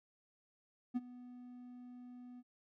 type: tone with ADSR envelope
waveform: triangle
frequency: 246.9 Hz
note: B3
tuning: in tune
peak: -29 dBFS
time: 0.94-2.43 s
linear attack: 25 ms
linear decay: 31 ms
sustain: -19 dB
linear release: 42 ms
effects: none